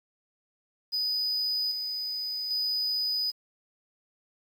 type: tone with tremolo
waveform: triangle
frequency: 4978 Hz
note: D#8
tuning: in tune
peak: -25 dBFS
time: 0.92-3.32 s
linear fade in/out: 20 ms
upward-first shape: square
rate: 0.63 Hz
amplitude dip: 40%
effects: 9-bit